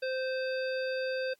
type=harmonic tone; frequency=520 Hz; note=C5; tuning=11 cents flat; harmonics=1 / 3 / 5 / 7 / 9; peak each=-31 / -38 / -43 / -49 / -45 dBFS; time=0.02-1.34 s; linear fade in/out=10 ms; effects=white hiss -72 dBFS RMS until 1.39 s + AAC 64 kbps